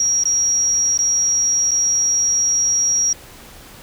sine tone with dropouts, 5670 Hz, F8, 25 cents sharp, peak -14 dBFS, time 0-3.13 s, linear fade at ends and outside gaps 2 ms, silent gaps 0.237-0.254 / 0.976-0.989 / 1.71-1.715 s, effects pink hiss -41 dBFS RMS until 3.82 s

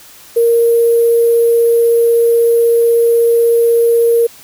sine tone with sample-and-hold, 466.2 Hz, A#4, in tune, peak -7 dBFS, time 0.36-4.27 s, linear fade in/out 10 ms, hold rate 11025 Hz, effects white hiss -39 dBFS RMS until 4.43 s

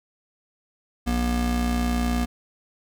square tone pair together, 59.8 / 239.2 Hz, A#1 / A#3, +45 / +45 cents, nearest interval 2 octaves, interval 2400 cents, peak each -25 dBFS, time 1.06-2.26 s, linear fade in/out 20 ms, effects none

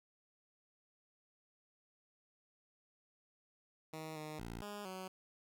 10% pulse tone with pitch steps, 157.8 / 153.8 / 57.6 / 206 / 187.1 Hz, D#3 / D#3 / A#1 / G#3 / F#3, +25 / -20 / -20 / -14 / +20 cents, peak -36 dBFS, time 3.93-5.08 s, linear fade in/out 5 ms, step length 230 ms, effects none

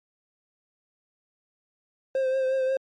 triangle tone with vibrato, 526 Hz, C5, 9 cents sharp, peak -20 dBFS, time 2.15-2.77 s, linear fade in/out 2 ms, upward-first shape triangle, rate 5.6 Hz, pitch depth 33 cents each way, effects MP3 48 kbps

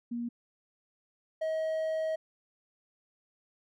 sine / triangle tone pair in turn, 237.3 / 635.7 Hz, A#3 / D#5, +31 / +37 cents, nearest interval octave + perfect fourth, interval 1706 cents, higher second, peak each -32 / -27 dBFS, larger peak second, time 0.11-0.29 / 1.41-2.16 s, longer second, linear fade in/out 10 ms, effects none

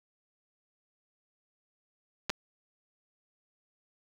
clicks, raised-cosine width 0.2 ms, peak -13 dBFS, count 2, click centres 2.296 / 2.301 s, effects 7-bit

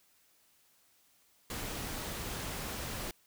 pink noise with amplitude modulation, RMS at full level -38 dBFS, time 1.5-3.11 s, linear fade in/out 2 ms, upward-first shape sine, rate 286 Hz, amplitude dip 30%, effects white hiss -68 dBFS RMS until 3.26 s

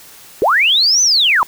sine linear two-way sweep, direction up then down, 349.2 to 6180 to 899 Hz, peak -9 dBFS, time 0.42-1.43 s, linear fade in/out 0 ms, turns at 1.02 s, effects white hiss -40 dBFS RMS until 1.47 s

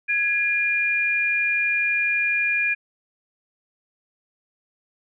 sine tone pair together, 1664 / 2412 Hz, G#6 / D7, +3 / +46 cents, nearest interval tritone, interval 643 cents, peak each -25 / -20 dBFS, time 0.08-2.75 s, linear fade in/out 20 ms, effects none

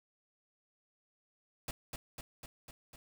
pink noise with echo, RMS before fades -39 dBFS, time 1.68-1.71 s, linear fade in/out 2 ms, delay 250 ms, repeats 5, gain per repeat -3 dB, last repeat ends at 2.96 s, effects none

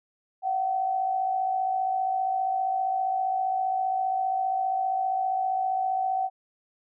sine tone pair together, 704 / 759.1 Hz, F5 / F#5, +14 / +44 cents, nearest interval minor second, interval 130 cents, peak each -33 / -24 dBFS, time 0.42-6.3 s, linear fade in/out 50 ms, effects none

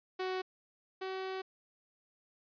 sawtooth tone pair in turn, 372.7 / 378.8 Hz, F#4 / F#4, +13 / +41 cents, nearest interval unison, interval 28 cents, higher second, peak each -30 / -33 dBFS, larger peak first, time 0.19-0.42 / 1.01-1.42 s, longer second, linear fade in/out 10 ms, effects resampled to 11025 Hz

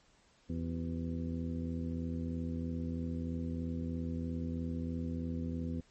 harmonic tone with a mistuned harmonic, 83.1 Hz, E2, 15 cents sharp, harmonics 1 / 2 / 3 / 4 / 5 / 6, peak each -39 / -40 / -38 / -50 / -52 / -50 dBFS, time 0.49-5.81 s, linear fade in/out 10 ms, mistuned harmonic 5, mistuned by -110 cents, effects pink hiss -67 dBFS RMS until 5.9 s + MP3 32 kbps

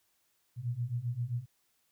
sine beating tone pair, 116.54 / 124.14 Hz, A#2 / B2, 0 / +9 cents, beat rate 7.6 Hz, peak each -36 / -34 dBFS, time 0.56-1.46 s, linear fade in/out 50 ms, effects white hiss -74 dBFS RMS until 1.91 s

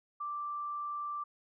sine tone, 1174.7 Hz, D6, in tune, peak -35 dBFS, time 0.2-1.24 s, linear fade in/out 10 ms, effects none

